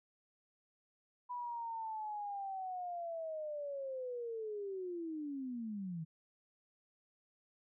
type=linear sweep; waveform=sine; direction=down; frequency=987.8 to 154.6 Hz; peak=-39 dBFS; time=1.29-6.05 s; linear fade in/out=20 ms; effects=none